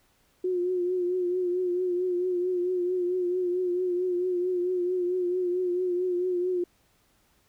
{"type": "tone with vibrato", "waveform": "sine", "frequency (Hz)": 360.3, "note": "F#4", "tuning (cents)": -46, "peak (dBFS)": -24, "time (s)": [0.44, 6.64], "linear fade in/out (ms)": 5, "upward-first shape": "triangle", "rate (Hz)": 4.5, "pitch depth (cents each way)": 52, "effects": ["pink hiss -66 dBFS RMS until 7.48 s"]}